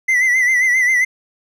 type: tone with vibrato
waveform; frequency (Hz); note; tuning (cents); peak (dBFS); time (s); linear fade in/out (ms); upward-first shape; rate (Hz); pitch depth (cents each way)
triangle; 2014; B6; +33; -10; 0.08-1.05; 10; sine; 7.5; 66
effects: none